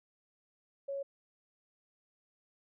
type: tone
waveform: sine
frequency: 554.4 Hz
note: C#5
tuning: in tune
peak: -35 dBFS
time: 0.88-1.03 s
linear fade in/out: 10 ms
effects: none